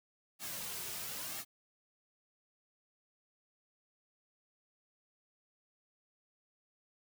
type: noise with flanger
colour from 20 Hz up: white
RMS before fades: -42 dBFS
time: 0.39-1.45 s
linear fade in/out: 50 ms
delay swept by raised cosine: 2 to 3.8 ms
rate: 1 Hz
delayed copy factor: -0.6
effects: none